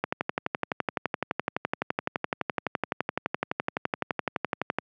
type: click train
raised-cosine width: 0.5 ms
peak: -10 dBFS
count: 57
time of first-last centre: 0.04-4.786 s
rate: 11.8 Hz
effects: high-pass 150 Hz 12 dB/octave